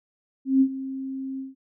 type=tone with ADSR envelope; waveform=sine; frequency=266.6 Hz; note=C4; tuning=33 cents sharp; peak=-13 dBFS; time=0.45-1.55 s; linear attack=160 ms; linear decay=70 ms; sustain=-16 dB; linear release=160 ms; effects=none